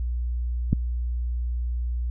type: click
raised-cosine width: 5 ms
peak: -6 dBFS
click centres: 0.73 s
effects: added 60 Hz sine -24 dBFS peak until 2.1 s